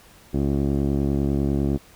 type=tone with low-pass filter; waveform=15% pulse; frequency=70 Hz; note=C#2; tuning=18 cents sharp; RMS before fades=-22 dBFS; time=0.33-1.78 s; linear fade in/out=20 ms; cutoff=410 Hz; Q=2.6; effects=pink hiss -51 dBFS RMS until 1.95 s